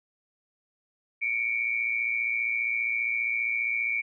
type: tone pair together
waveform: sine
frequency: 2234 / 2349 Hz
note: C#7 / D7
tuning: +13 / 0 cents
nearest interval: minor second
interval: 87 cents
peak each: -28 dBFS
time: 1.21-4.02 s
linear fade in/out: 20 ms
effects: none